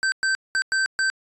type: tone bursts at uneven times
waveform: square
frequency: 1553 Hz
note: G6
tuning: 17 cents flat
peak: -20 dBFS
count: 5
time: 0.03-0.12 / 0.23-0.35 / 0.55-0.62 / 0.72-0.86 / 0.99-1.1 s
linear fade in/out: 0 ms
effects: resampled to 22050 Hz